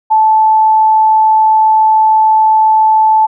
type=tone; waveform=sine; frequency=873 Hz; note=A5; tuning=14 cents flat; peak=-5 dBFS; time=0.1-3.27 s; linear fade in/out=20 ms; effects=none